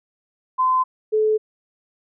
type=tone pair in turn; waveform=sine; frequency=1027 / 431.8 Hz; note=C6 / A4; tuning=-33 / -33 cents; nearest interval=octave + minor third; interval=1500 cents; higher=first; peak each=-15 dBFS; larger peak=neither; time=0.58-0.84 / 1.12-1.38 s; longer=neither; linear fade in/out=20 ms; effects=none